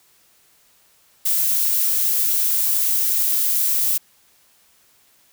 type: noise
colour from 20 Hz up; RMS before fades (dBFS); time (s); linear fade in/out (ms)
violet; -19; 1.25-3.98; 10
effects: white hiss -57 dBFS RMS until 5.32 s